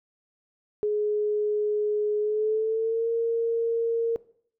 sine tone with pitch glide, 420 to 460.7 Hz, G#4 to A#4, +19 to -20 cents, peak -22 dBFS, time 0.83-4.16 s, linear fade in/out 0 ms, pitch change +161 cents, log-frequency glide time 2.2-3.09 s, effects noise-tail reverb RT60 0.6 s tail -19 dB re dry

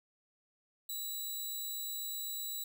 10% pulse tone, 3929 Hz, B7, 10 cents flat, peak -30 dBFS, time 0.89-2.64 s, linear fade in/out 5 ms, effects none

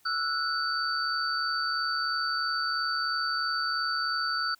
sine tone cluster, 1324 / 1467 / 4576 Hz, E6 / F#6 / D8, +7 / -15 / -46 cents, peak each -31 dBFS, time 0.05-4.55 s, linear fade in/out 10 ms, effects white hiss -64 dBFS RMS until 4.59 s

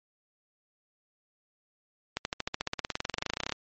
accelerating click train, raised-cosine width 0.2 ms, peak -12 dBFS, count 28, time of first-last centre 2.17-3.522 s, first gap 81 ms, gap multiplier 0.96, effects low-pass 7000 Hz 12 dB/octave + MP3 32 kbps

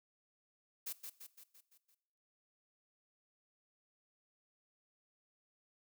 blue noise with echo, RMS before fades -42 dBFS, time 0.86-0.93 s, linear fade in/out 10 ms, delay 170 ms, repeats 6, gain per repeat -5 dB, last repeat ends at 1.95 s, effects noise-tail reverb RT60 0.8 s tail -18 dB re dry

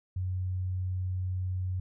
sine tone, 92.2 Hz, F#2, 6 cents flat, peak -29 dBFS, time 0.16-1.8 s, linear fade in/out 5 ms, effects none

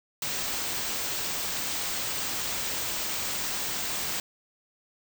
white band-stop noise, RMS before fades -31 dBFS, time 0.22-4.2 s, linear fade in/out 2 ms, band 9000 to 14000 Hz, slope 96 dB/octave, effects none

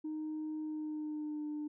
sine tone with pitch glide, 309.4 to 299.6 Hz, D#4 to D4, -10 to +35 cents, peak -35 dBFS, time 0.04-1.68 s, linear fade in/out 10 ms, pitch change -55 cents, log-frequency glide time 0.61-1.47 s, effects tanh soft clip ceiling -34 dBFS

